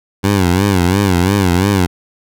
15% pulse tone with vibrato, 94.1 Hz, F#2, 30 cents sharp, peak -4 dBFS, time 0.23-1.87 s, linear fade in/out 20 ms, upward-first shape sine, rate 2.9 Hz, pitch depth 140 cents each way, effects none

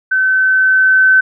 sine tone with level ramp, 1528 Hz, G6, 45 cents flat, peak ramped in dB -10 to -5 dBFS, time 0.11-1.21 s, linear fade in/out 10 ms, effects none

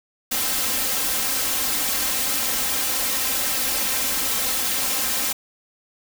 white noise with comb filter, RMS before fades -23 dBFS, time 0.31-5.33 s, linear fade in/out 10 ms, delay 3.8 ms, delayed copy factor +0.9, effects none

